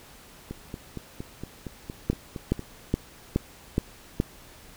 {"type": "two click trains", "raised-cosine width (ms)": 3, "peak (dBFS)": [-9, -21], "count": [6, 10], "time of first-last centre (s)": [[2.1, 4.201], [0.51, 2.593]], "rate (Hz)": [2.38, 4.32], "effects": ["pink hiss -50 dBFS RMS until 4.76 s"]}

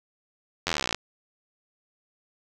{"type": "slowing click train", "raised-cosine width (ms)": 0.2, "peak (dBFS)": -8, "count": 20, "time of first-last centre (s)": [0.67, 0.946], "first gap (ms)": 11, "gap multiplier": 1.03, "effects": []}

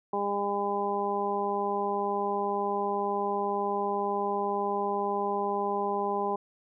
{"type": "harmonic tone", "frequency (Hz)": 202, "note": "G#3", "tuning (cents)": -48, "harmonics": [1, 2, 3, 4, 5], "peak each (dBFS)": [-37, -31, -37, -31, -33], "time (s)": [0.13, 6.36], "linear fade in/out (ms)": 5, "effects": []}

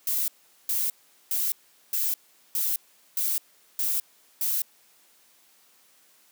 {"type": "noise bursts", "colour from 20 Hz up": "violet", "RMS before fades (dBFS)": -26, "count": 8, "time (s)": [0.07, 4.62], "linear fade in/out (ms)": 2, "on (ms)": 210, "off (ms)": 410, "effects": ["white hiss -60 dBFS RMS until 6.31 s", "high-pass 200 Hz 12 dB/octave"]}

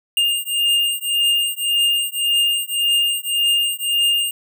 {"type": "beating tone pair", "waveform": "square", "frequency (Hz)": [2817, 2818.8], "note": ["F7", "F7"], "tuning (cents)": [14, 15], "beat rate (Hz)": 1.8, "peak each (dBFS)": -20, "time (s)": [0.17, 4.31], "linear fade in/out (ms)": 2, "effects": []}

